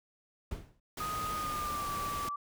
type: noise with exponential decay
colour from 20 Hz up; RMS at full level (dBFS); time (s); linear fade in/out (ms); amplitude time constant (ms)
brown; -34; 0.51-0.8; 5; 63
type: noise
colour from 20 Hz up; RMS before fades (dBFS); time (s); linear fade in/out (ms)
pink; -41; 0.97-2.29; 5
type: tone with pitch glide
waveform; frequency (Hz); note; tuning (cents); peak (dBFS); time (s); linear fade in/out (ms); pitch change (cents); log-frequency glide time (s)
sine; 1244.5 to 1161.2; D#6 to D6; 0 to -20; -34; 1-2.36; 5; -120; 1.34-1.9
effects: none